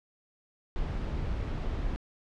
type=noise; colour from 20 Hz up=brown; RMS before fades=-32 dBFS; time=0.76-1.96 s; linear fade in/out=0 ms; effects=low-pass 4000 Hz 12 dB/octave